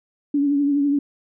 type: tone with vibrato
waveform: sine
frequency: 284.8 Hz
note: C#4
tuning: 47 cents sharp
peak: -16 dBFS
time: 0.34-0.99 s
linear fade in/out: 5 ms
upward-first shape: triangle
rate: 12 Hz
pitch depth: 47 cents each way
effects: none